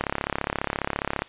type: click train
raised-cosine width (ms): 0.5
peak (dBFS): -9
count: 43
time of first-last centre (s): 0.01-1.22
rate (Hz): 34.7
effects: white hiss -49 dBFS RMS until 1.28 s + resampled to 8000 Hz